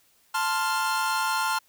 45% pulse chord, F major, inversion first, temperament equal, 880 / 1046.5 / 1396.9 Hz, A5 / C6 / F6, 0 / 0 / 0 cents, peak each -28 / -29 / -28 dBFS, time 0.34-1.59 s, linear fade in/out 10 ms, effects white hiss -63 dBFS RMS until 1.68 s

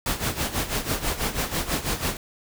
pink noise with tremolo, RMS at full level -24 dBFS, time 0.06-2.17 s, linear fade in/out 2 ms, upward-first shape sine, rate 6.1 Hz, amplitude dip 75%, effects none

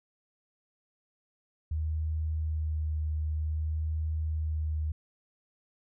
sine tone with vibrato, 77.78 Hz, D#2, in tune, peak -28 dBFS, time 1.71-4.92 s, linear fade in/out 5 ms, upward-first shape sine, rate 0.53 Hz, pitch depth 16 cents each way, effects none

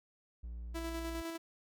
triangle tone, 58.27 Hz, A#1, in tune, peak -39 dBFS, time 0.43-1.22 s, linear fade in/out 10 ms
sawtooth tone with tremolo, 330.6 Hz, E4, 5 cents sharp, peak -34 dBFS, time 0.74-1.38 s, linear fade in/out 20 ms, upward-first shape square, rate 9.8 Hz, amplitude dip 30%
effects none

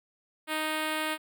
5% pulse tone with notch filter, 311 Hz, D#4, 1 cent flat, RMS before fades -31 dBFS, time 0.47-1.18 s, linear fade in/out 50 ms, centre 6000 Hz, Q 0.85, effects none

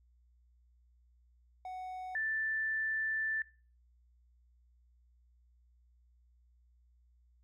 triangle / sine tone pair in turn, 742 / 1764.8 Hz, F#5 / A6, +5 / +5 cents, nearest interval octave + minor third, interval 1500 cents, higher second, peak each -38 / -32 dBFS, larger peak second, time 1.65-2.15 / 2.15-3.42 s, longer second, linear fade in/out 2 ms, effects noise-tail reverb RT60 0.4 s tail -21 dB re dry + added 60 Hz sine -64 dBFS peak until 7.43 s

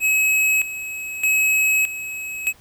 square tone with tremolo, 2562 Hz, E7, 50 cents flat, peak -16 dBFS, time 0-2.53 s, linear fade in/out 50 ms, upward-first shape square, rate 0.81 Hz, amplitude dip 75%, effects pink hiss -52 dBFS RMS until 2.6 s

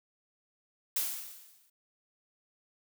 blue noise with exponential decay, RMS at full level -29 dBFS, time 0.96-1.7 s, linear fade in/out 5 ms, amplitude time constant 160 ms, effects none

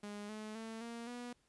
sawtooth tone with pitch steps, 206.3 / 214.9 / 223.9 / 233.3 / 243.1 Hz, G#3 / A3 / A3 / A#3 / B3, -11 / -41 / +30 / +2 / -27 cents, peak -40 dBFS, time 0.03-1.33 s, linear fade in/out 5 ms, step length 260 ms, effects pink hiss -75 dBFS RMS until 1.48 s + resampled to 24000 Hz

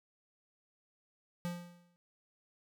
square tone with exponential decay, 174.61 Hz, F3, in tune, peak -34 dBFS, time 1.45-1.96 s, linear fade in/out 0 ms, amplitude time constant 110 ms, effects none

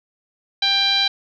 10% pulse tone with low-pass filter, 791 Hz, G5, 15 cents sharp, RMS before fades -18 dBFS, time 0.62-1.08 s, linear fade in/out 5 ms, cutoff 4000 Hz, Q 5.1, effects none

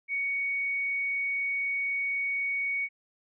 sine tone, 2234 Hz, C#7, 13 cents sharp, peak -27 dBFS, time 0.08-2.89 s, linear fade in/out 50 ms, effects none

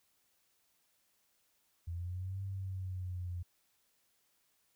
sine exponential two-way sweep, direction up then down, 84 to 97.8 to 87.5 Hz, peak -37 dBFS, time 1.87-3.43 s, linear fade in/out 10 ms, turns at 2.42 s, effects white hiss -75 dBFS RMS until 4.75 s

